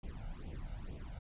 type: noise with flanger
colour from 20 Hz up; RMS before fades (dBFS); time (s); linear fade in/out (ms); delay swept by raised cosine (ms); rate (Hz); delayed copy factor
brown; -44; 0.03-1.19; 5; 0.31 to 1.41; 2.2; +1
effects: resampled to 8000 Hz